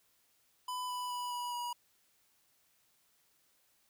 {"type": "tone with pitch steps", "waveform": "square", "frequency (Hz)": [1000, 991.4, 982.8, 974.3, 965.9], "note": ["B5", "B5", "B5", "B5", "B5"], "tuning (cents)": [21, 6, -9, -24, -39], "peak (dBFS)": -37, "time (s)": [0.68, 1.73], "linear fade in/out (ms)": 5, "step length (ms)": 210, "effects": ["white hiss -72 dBFS RMS until 3.89 s"]}